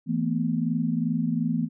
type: chord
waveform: sine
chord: E suspended fourth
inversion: none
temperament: equal with one note detuned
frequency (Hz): 164.81 / 224.1 / 246.9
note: E3 / A3 / B3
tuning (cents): 0 / +32 / 0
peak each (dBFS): -27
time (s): 0.06-1.69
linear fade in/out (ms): 50
effects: none